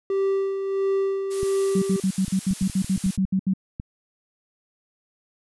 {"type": "tone with tremolo", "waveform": "triangle", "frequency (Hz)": 390, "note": "G4", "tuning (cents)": -9, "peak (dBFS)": -17, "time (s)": [0.1, 2], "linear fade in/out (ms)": 2, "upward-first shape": "sine", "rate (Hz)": 1.5, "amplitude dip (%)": 50}
{"type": "noise", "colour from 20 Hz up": "blue", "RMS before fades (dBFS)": -34, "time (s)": [1.3, 3.17], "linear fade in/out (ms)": 20}
{"type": "clicks", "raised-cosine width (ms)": 5, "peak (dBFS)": -19, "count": 11, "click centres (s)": [1.431, 2.281, 2.51, 2.623, 2.698, 2.845, 2.977, 3.063, 3.178, 3.25, 3.799]}
{"type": "tone bursts", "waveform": "sine", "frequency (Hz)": 190, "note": "F#3", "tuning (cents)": 46, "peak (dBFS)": -18, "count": 13, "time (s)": [1.75, 3.537], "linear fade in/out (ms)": 5, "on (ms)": 71, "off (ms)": 72}
{"effects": ["resampled to 24000 Hz"]}